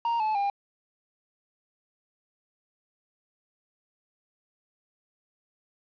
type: tone with pitch steps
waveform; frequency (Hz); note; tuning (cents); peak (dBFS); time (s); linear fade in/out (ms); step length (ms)
triangle; 932.3 / 864.9 / 802.3; A#5 / A5 / G5; 0 / -30 / +40; -22; 0.05-0.5; 2; 150
effects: resampled to 11025 Hz + 9-bit